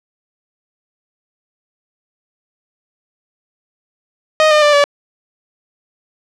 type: tone with pitch steps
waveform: sawtooth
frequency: 622.3 / 606 / 590.1 / 574.6 Hz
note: D#5 / D#5 / D5 / D5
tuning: 0 / -46 / +8 / -38 cents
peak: -4 dBFS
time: 4.4-4.84 s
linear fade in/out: 0 ms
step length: 110 ms
effects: low-pass 5000 Hz 12 dB/octave